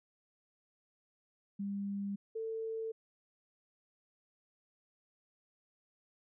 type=tone pair in turn; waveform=sine; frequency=200 / 446.7 Hz; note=G3 / A4; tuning=+35 / +26 cents; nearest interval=octave + major second; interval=1391 cents; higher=second; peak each=-35 / -36 dBFS; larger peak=first; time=1.59-2.16 / 2.35-2.92 s; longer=neither; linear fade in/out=10 ms; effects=none